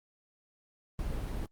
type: noise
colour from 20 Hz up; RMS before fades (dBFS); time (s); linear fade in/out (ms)
brown; -35; 0.99-1.46; 2
effects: Opus 24 kbps